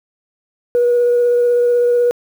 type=tone with vibrato; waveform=sine; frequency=483.2 Hz; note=B4; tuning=38 cents flat; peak=-9 dBFS; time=0.75-2.11 s; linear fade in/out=0 ms; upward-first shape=triangle; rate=16 Hz; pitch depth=13 cents each way; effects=tanh soft clip ceiling -7 dBFS + 7-bit